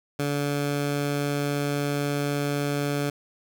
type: tone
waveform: 15% pulse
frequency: 143.8 Hz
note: D3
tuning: 36 cents flat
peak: -18 dBFS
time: 0.19-3.1 s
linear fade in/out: 5 ms
effects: none